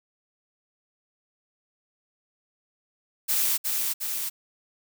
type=noise with echo; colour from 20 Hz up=blue; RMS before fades=-24 dBFS; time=3.28-3.58 s; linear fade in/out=20 ms; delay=360 ms; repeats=2; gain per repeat=-3 dB; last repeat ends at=4.3 s; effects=none